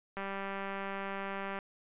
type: click train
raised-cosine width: 0.5 ms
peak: -24 dBFS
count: 279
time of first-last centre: 0.17-1.588 s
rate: 196 Hz
effects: resampled to 8000 Hz